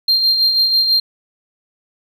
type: tone with tremolo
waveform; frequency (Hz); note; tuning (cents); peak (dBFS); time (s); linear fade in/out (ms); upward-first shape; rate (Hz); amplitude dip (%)
sine; 4186; C8; 0; -7; 0.08-1; 5; sine; 6.1; 55
effects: tanh soft clip ceiling -9 dBFS + 8-bit